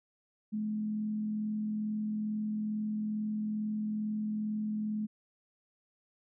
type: tone with frequency modulation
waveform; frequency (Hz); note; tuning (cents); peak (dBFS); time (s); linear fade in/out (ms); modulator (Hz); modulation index
sine; 213.3; G#3; +46; -31; 0.52-5.07; 20; 42.3; 0.2
effects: none